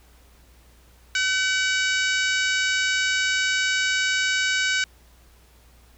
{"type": "harmonic tone with a mistuned harmonic", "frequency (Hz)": 760, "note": "F#5", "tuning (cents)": 46, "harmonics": [2, 3, 4, 5, 6, 7, 8, 9, 10], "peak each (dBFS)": [-23, -27, -29, -31, -33, -34, -35, -36, -37], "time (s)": [1.15, 4.84], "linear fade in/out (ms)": 2, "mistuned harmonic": 4, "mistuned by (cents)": -47, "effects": ["added 60 Hz sine -52 dBFS peak until 5.97 s", "pink hiss -57 dBFS RMS until 5.97 s"]}